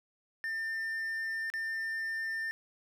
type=tone with dropouts; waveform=triangle; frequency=1798 Hz; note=A6; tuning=37 cents sharp; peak=-31 dBFS; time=0.44-2.51 s; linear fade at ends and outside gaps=0 ms; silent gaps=1.501-1.538 s; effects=none